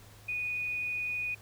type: tone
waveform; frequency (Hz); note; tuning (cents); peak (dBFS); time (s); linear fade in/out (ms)
sine; 2472; D#7; -12; -31; 0.28-1.35; 10
effects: added 105 Hz sine -54 dBFS peak until 1.41 s + pink hiss -56 dBFS RMS until 1.41 s